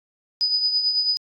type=tone with tremolo; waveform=sine; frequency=4978 Hz; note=D#8; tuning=in tune; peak=-16 dBFS; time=0.41-1.17 s; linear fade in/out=0 ms; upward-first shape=triangle; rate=9.1 Hz; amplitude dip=60%; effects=AAC 64 kbps